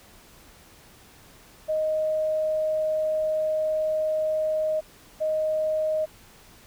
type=tone pair in turn; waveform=sine; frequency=623 / 623 Hz; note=D#5 / D#5; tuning=+2 / +2 cents; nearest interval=unison; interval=0 cents; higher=neither; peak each=-22 dBFS; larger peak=neither; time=1.68-4.81 / 5.2-6.06 s; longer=first; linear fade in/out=20 ms; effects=pink hiss -52 dBFS RMS until 6.66 s